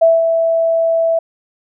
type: tone with ADSR envelope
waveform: sine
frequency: 659.3 Hz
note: E5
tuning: in tune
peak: -5 dBFS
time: 0.01-1.19 s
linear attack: 15 ms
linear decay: 190 ms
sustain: -6 dB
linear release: 5 ms
effects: none